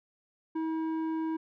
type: tone with low-pass filter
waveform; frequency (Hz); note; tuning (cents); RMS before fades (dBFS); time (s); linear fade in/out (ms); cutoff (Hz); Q
square; 320.8; E4; -47; -32; 0.55-1.37; 10; 970; 0.87
effects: none